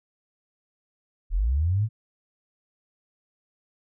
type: linear sweep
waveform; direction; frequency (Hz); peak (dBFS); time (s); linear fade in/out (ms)
sine; up; 35.84 to 114.7; -20; 1.3-1.89; 50
effects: none